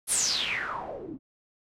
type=noise with low-pass filter sweep; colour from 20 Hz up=white; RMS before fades=-30 dBFS; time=0.07-1.19 s; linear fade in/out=50 ms; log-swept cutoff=11000 to 240 Hz; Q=7.9; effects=none